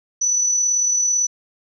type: tone with amplitude modulation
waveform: sine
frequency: 5960 Hz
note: F#8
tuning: 12 cents sharp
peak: -14 dBFS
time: 0.21-1.27 s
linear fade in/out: 10 ms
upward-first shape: sine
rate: 38 Hz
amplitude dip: 35%
effects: none